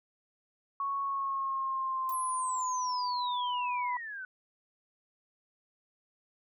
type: tone with pitch glide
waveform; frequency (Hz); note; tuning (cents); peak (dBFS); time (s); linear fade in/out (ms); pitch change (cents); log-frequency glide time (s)
sine; 1107 to 986.2; C#6 to B5; -3 to -3; -30; 0.8-3.97; 2; -200; 1.02-3.16
type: noise with exponential decay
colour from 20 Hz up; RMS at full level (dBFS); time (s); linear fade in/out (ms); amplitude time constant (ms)
violet; -40; 2.09-2.19; 1; 20
type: exponential sweep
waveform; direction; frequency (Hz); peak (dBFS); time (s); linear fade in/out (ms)
sine; down; 11560 to 1480; -38; 2.12-4.25; 2
effects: none